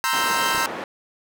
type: chord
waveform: sawtooth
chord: C dominant seventh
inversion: third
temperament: equal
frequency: 932.3 / 1046.5 / 1318.5 / 1568 Hz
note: Bb5 / C6 / E6 / G6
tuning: 0 / 0 / 0 / 0 cents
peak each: -22 dBFS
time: 0.04-0.66 s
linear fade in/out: 0 ms
type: band-pass noise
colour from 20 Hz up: white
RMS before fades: -31 dBFS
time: 0.13-0.84 s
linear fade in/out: 2 ms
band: 190 to 1200 Hz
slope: 12 dB/octave
type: clicks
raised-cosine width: 2 ms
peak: -24 dBFS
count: 2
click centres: 0.549 / 0.58 s
effects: none